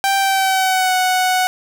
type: tone with pitch glide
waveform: sawtooth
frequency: 784 to 740 Hz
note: G5 to F#5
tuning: 0 to 0 cents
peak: -10 dBFS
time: 0.04-1.47 s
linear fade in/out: 0 ms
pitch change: -100 cents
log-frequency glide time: 0.17-0.94 s
effects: none